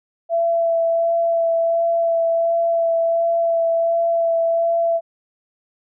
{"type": "tone with vibrato", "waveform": "sine", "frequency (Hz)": 669, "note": "E5", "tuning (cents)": 25, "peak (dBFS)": -15, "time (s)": [0.29, 5.01], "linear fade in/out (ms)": 50, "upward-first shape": "sine", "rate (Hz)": 1.4, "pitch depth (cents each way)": 12, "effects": []}